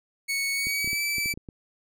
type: tone with pitch glide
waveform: sawtooth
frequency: 2217 to 2316 Hz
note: C#7 to D7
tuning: 0 to -25 cents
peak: -22 dBFS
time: 0.28-1.34 s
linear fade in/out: 20 ms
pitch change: +75 cents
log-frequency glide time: 0.53-1.01 s
type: clicks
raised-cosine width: 3 ms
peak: -26 dBFS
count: 9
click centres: 0.67 / 0.845 / 0.876 / 0.931 / 1.183 / 1.259 / 1.339 / 1.375 / 1.488 s
effects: none